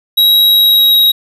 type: tone with pitch glide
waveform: square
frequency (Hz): 3845 to 3818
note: B7 to A#7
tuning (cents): -47 to +41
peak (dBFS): -6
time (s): 0.17-1.12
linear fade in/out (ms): 10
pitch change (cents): -12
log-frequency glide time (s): 0.42-1
effects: none